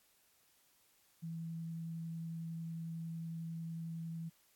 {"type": "tone with vibrato", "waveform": "sine", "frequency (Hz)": 164.6, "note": "E3", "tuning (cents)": -2, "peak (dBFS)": -40, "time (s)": [1.22, 4.3], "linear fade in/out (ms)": 20, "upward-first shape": "triangle", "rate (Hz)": 11, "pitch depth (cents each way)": 9, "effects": ["white hiss -71 dBFS RMS until 4.55 s", "AAC 64 kbps"]}